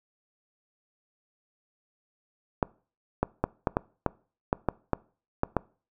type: clicks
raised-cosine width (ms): 1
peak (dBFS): -9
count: 11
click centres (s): 2.628 / 3.23 / 3.44 / 3.672 / 3.769 / 4.063 / 4.529 / 4.687 / 4.933 / 5.434 / 5.567
effects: noise-tail reverb RT60 0.4 s tail -23 dB re dry